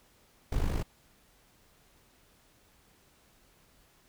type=noise with amplitude modulation; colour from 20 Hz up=brown; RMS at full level=-27 dBFS; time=0.52-0.83 s; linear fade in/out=5 ms; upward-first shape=sine; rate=51.4 Hz; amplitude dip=65%; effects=pink hiss -64 dBFS RMS until 4.08 s